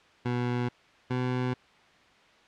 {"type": "tone pair in turn", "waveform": "20% pulse", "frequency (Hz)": [122.4, 125.99], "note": ["B2", "B2"], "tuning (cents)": [-15, 35], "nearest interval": "minor second", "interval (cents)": 50, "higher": "second", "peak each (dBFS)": -22, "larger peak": "neither", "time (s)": [[0.25, 0.69], [1.1, 1.54]], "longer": "neither", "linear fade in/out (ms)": 10, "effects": ["white hiss -58 dBFS RMS until 2.47 s", "low-pass 3000 Hz 12 dB/octave"]}